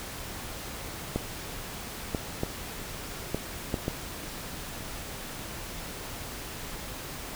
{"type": "clicks", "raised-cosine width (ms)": 2, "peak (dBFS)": -14, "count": 6, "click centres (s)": [1.16, 2.148, 2.434, 3.346, 3.742, 3.881], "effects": ["pink hiss -39 dBFS RMS until 7.35 s"]}